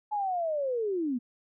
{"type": "linear sweep", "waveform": "sine", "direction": "down", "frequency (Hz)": [857, 229.5], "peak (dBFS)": -27, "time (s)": [0.11, 1.19], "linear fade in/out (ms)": 20, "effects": []}